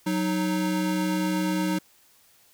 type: tone pair together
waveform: square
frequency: 184.56 / 310.4 Hz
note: F#3 / D#4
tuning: -4 / -4 cents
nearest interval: major sixth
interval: 900 cents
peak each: -27 / -27 dBFS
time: 0.06-1.79 s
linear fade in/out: 10 ms
effects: white hiss -59 dBFS RMS until 2.53 s